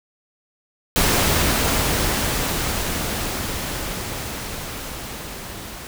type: noise with level ramp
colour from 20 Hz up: pink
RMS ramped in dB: -17 to -35 dBFS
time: 0.96-5.87 s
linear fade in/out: 0 ms
effects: none